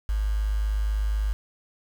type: tone with quantisation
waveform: sine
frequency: 52 Hz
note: G#1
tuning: 3 cents sharp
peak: -22 dBFS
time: 0.09-1.33 s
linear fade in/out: 0 ms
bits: 7
effects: none